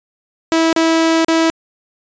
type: tone with dropouts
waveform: sawtooth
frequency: 326.1 Hz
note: E4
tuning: 19 cents flat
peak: -7 dBFS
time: 0.52-1.5 s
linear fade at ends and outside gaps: 0 ms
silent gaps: 0.728-0.763 / 1.246-1.283 s
effects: resampled to 16000 Hz